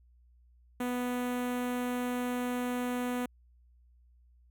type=tone with notch filter; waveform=sawtooth; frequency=246.9 Hz; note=B3; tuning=in tune; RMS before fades=-33 dBFS; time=0.8-3.26 s; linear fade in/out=5 ms; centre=4900 Hz; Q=0.95; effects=added 60 Hz sine -59 dBFS peak until 4.5 s